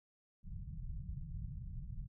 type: low-pass noise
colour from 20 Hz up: pink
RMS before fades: -44 dBFS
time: 0.43-2.08 s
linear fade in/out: 50 ms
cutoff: 170 Hz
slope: 48 dB/octave
effects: none